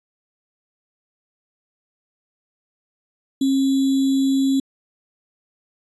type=tone with sample-and-hold; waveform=sine; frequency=269.9 Hz; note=C#4; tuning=46 cents flat; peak=-15 dBFS; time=3.41-4.6 s; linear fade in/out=5 ms; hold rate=3675 Hz; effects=resampled to 24000 Hz